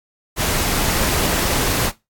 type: noise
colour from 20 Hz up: pink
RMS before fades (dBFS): -19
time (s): 0.36-1.92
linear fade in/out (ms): 50
effects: noise-tail reverb RT60 0.2 s tail -17 dB re dry + AAC 64 kbps